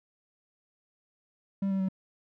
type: tone with pitch steps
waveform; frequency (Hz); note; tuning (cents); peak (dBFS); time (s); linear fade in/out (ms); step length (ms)
triangle; 196 / 192.86 / 189.76; G3 / G3 / F#3; 0 / -28 / +44; -24; 1.62-1.887; 5; 89
effects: none